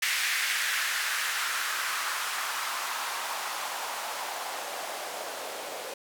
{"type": "noise with band-pass filter sweep", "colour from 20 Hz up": "blue", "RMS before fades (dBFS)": -32, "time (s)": [0.02, 5.94], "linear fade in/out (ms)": 5, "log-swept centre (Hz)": [2000, 530], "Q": 2.1, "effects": []}